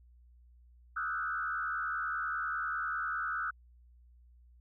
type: tone with frequency modulation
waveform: sine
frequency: 1390 Hz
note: F6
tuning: 9 cents flat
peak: -32 dBFS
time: 0.96-3.51 s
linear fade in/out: 10 ms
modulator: 75.1 Hz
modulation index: 2
effects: added 60 Hz sine -57 dBFS peak until 4.6 s